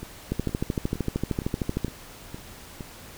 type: two click trains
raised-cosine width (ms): 3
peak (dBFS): -12 / -22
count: 21 / 7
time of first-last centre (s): 0.32-1.847 / 0.03-2.808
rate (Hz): 13.1 / 2.16
effects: pink hiss -45 dBFS RMS until 3.17 s